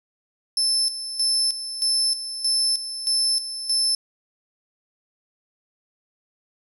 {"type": "tone with tremolo", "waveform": "35% pulse", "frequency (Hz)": 5274, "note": "E8", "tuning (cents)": 0, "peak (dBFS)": -16, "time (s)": [0.57, 3.95], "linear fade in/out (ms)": 2, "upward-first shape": "square", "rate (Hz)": 1.6, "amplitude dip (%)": 70, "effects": []}